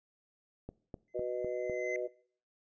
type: click train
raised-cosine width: 2 ms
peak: -29 dBFS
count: 5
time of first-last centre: 0.69-1.698 s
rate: 3.97 Hz
type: tone with exponential growth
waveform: triangle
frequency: 2054 Hz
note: C7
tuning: 33 cents flat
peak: -33 dBFS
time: 1.08-1.96 s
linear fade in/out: 1 ms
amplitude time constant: 190 ms
type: chord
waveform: sine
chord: B major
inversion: second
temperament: just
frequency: 370.4 / 493.9 / 617.4 Hz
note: F#4 / B4 / D#5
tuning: +2 / 0 / -14 cents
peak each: -37 dBFS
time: 1.14-2.08 s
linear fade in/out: 20 ms
effects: noise-tail reverb RT60 0.5 s tail -21 dB re dry + resampled to 16000 Hz